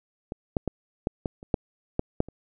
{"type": "clicks", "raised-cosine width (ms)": 2, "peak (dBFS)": [-19, -10, -13, -11, -14, -29, -8, -10, -8, -28], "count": 10, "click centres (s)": [0.321, 0.568, 0.677, 1.071, 1.258, 1.429, 1.542, 1.994, 2.204, 2.286], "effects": []}